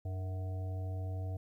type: harmonic tone with a mistuned harmonic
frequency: 93.1 Hz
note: F#2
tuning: 11 cents sharp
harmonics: 1 / 3 / 5 / 7 / 8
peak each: -35 / -52 / -53 / -51 / -55 dBFS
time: 0.05-1.37 s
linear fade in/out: 5 ms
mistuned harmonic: 3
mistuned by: +93 cents
effects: 12-bit